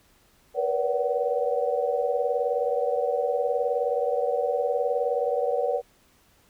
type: tone cluster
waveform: sine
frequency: 473.5 / 492.7 / 572 / 752 Hz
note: A#4 / B4 / D5 / F#5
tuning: +27 / -4 / -46 / +28 cents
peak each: -29 / -27 / -27 / -30 dBFS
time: 0.54-5.82 s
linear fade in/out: 50 ms
effects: pink hiss -61 dBFS RMS until 6.49 s